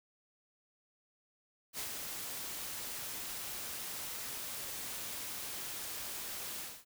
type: noise with ADSR envelope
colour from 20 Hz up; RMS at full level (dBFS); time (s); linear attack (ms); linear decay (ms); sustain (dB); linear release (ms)
white; -39; 1.73-6.85; 57; 95; -3; 250
effects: none